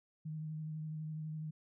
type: tone with vibrato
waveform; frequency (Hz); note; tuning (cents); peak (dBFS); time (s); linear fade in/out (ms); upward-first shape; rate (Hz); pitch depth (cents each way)
sine; 155.56; D#3; 0; -39; 0.25-1.51; 10; triangle; 12; 25
effects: none